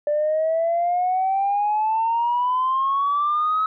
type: exponential sweep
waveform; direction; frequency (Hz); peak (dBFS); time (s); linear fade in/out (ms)
sine; up; 587.3 to 1289; -17; 0.07-3.66; 2
effects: tanh soft clip ceiling -14 dBFS